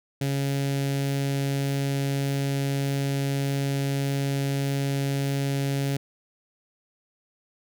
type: tone with notch filter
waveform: sawtooth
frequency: 138.59 Hz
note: C#3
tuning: in tune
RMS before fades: -26 dBFS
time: 0.21-5.97 s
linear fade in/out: 5 ms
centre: 1100 Hz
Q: 0.97
effects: none